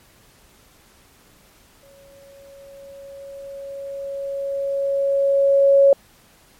sine tone with exponential growth, 554 Hz, C#5, 1 cent flat, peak -8 dBFS, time 1.83-5.93 s, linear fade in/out 2 ms, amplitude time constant 890 ms, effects pink hiss -53 dBFS RMS until 6.59 s + MP3 64 kbps

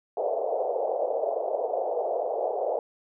pink band-pass noise, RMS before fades -28 dBFS, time 0.17-2.79 s, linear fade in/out 2 ms, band 460 to 730 Hz, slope 48 dB/octave, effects none

